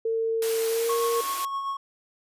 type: tone with pitch glide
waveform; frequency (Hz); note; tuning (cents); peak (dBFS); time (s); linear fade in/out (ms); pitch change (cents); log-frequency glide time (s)
sine; 451.4 to 465.2; A4 to A#4; +44 to -4; -23; 0.05-1.21; 5; +52; 0.68-0.91
type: high-pass noise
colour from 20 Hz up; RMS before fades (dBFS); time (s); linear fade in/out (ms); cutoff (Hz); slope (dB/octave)
white; -33; 0.42-1.45; 2; 290; 48
type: tone with tremolo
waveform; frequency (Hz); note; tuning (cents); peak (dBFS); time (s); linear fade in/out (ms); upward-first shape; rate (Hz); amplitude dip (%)
triangle; 1099; C#6; -15; -24; 0.89-1.77; 5; sine; 7.8; 40
effects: resampled to 32000 Hz